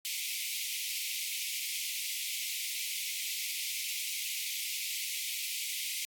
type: high-pass noise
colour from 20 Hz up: pink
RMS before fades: -36 dBFS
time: 0.05-6.05 s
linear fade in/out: 0 ms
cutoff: 2100 Hz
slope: 96 dB/octave
effects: AAC 64 kbps